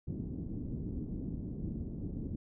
white low-pass noise, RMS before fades -39 dBFS, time 0.07-2.36 s, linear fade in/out 5 ms, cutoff 270 Hz, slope 24 dB/octave, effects none

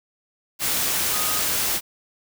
sine tone in noise, 1244.5 Hz, D#6, in tune, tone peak -31 dBFS, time 1.1-1.43 s, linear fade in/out 50 ms, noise white, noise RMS -23 dBFS, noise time 0.59-1.81 s, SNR -11 dB, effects none

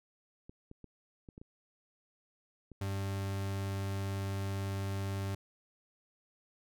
clicks, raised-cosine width 3 ms, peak -36 dBFS, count 7, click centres 0.495 / 0.714 / 0.843 / 1.288 / 1.379 / 1.415 / 2.717 s
40% pulse tone, 98 Hz, G2, in tune, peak -33 dBFS, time 2.81-5.35 s, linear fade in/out 5 ms
effects none

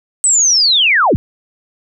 sine linear sweep, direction down, 8210 to 46.25 Hz, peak -8 dBFS, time 0.24-1.16 s, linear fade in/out 0 ms, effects none

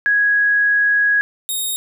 sine / 5% pulse tone pair in turn, 1661.2 / 3722 Hz, G#6 / A#7, 0 / -3 cents, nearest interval octave + major second, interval 1397 cents, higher second, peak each -12 dBFS, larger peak neither, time 0.06-1.21 / 1.49-1.76 s, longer first, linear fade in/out 0 ms, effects none

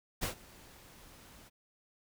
pink noise with ADSR envelope, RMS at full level -33 dBFS, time 0.21-1.5 s, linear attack 23 ms, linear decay 110 ms, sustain -23 dB, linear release 29 ms, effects none

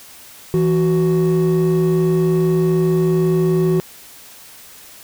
triangle tone pair together, 164.81 / 370.9 Hz, E3 / F#4, 0 / +4 cents, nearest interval octave + major second, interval 1404 cents, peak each -13 dBFS, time 0.54-3.8 s, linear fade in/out 0 ms, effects tanh soft clip ceiling -6 dBFS + white hiss -41 dBFS RMS until 5.03 s

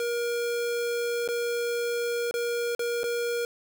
square tone with dropouts, 474.4 Hz, A#4, 30 cents sharp, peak -27 dBFS, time 0-3.45 s, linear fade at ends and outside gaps 1 ms, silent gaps 1.277-1.287 / 2.311-2.34 / 2.75-2.793 / 3.033-3.04 s, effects none

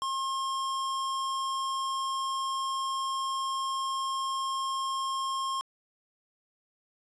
square tone, 1071 Hz, C6, 40 cents sharp, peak -30 dBFS, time 0.02-5.61 s, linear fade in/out 0 ms, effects resampled to 22050 Hz + 12-bit

